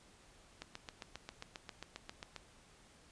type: click train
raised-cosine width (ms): 0.2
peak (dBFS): -27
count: 14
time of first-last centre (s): 0.62-2.363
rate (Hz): 7.46
effects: pink hiss -63 dBFS RMS until 3.11 s + resampled to 22050 Hz